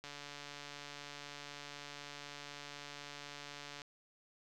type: click train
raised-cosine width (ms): 0.2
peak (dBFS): -30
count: 545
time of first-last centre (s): 0.04-3.818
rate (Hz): 144
effects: none